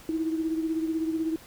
sine beating tone pair, 320 / 336 Hz, D#4 / E4, +49 / +33 cents, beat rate 16 Hz, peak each -26 / -34 dBFS, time 0.09-1.36 s, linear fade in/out 2 ms, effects pink hiss -50 dBFS RMS until 1.46 s

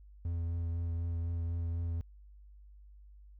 triangle tone with vibrato, 84.4 Hz, E2, 41 cents sharp, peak -30 dBFS, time 0.25-2.01 s, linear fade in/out 0 ms, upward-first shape triangle, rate 4 Hz, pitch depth 20 cents each way, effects added 50 Hz sine -52 dBFS peak until 3.39 s

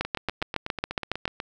two click trains, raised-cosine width 0.3 ms, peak -15 / -9 dBFS, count 12 / 10, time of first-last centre 0.05-1.401 / 0.01-1.255 s, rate 8.14 / 7.23 Hz, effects none

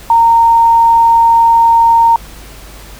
sine tone, 922 Hz, A#5, 19 cents flat, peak -4 dBFS, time 0.1-2.16 s, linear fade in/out 2 ms, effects added 50 Hz sine -33 dBFS peak until 2.99 s + pink hiss -35 dBFS RMS until 2.99 s

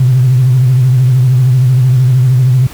sine tone with vibrato, 127.5 Hz, C3, 44 cents flat, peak -4 dBFS, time 0-2.67 s, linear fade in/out 5 ms, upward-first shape sine, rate 13 Hz, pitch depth 76 cents each way, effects tanh soft clip ceiling 0 dBFS + pink hiss -33 dBFS RMS until 2.73 s

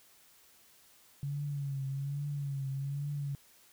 sine tone with vibrato, 140 Hz, C#3, 18 cents sharp, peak -33 dBFS, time 1.23-3.35 s, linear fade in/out 0 ms, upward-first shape triangle, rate 1.2 Hz, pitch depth 71 cents each way, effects white hiss -62 dBFS RMS until 3.72 s

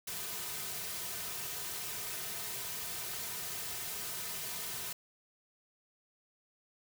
white noise with comb filter, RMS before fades -40 dBFS, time 0.07-4.93 s, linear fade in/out 5 ms, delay 3.6 ms, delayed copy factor -0.75, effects none

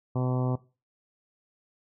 harmonic tone, 126.9 Hz, B2, 47 cents sharp, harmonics 1 / 2 / 3 / 4 / 5 / 6 / 7 / 8 / 9, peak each -26 / -32 / -36 / -38 / -40 / -42 / -43 / -44 / -45 dBFS, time 0.15-0.56 s, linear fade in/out 10 ms, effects noise-tail reverb RT60 0.3 s tail -18 dB re dry

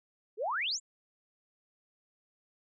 sine exponential sweep, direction up, 383 to 7750 Hz, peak -30 dBFS, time 0.37-0.8 s, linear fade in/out 50 ms, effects none

